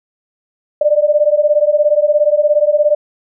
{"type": "beating tone pair", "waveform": "sine", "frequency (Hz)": [587.3, 604.3], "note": ["D5", "D5"], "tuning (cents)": [0, 49], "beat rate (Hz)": 17, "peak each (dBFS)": -12, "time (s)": [0.81, 2.95], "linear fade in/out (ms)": 5, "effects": []}